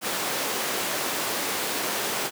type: high-pass noise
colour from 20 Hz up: pink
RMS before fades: -28 dBFS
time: 0.01-2.31 s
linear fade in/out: 50 ms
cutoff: 330 Hz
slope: 12 dB/octave
effects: none